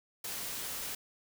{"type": "noise", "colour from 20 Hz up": "white", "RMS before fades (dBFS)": -39, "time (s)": [0.24, 0.95], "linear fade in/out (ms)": 5, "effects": []}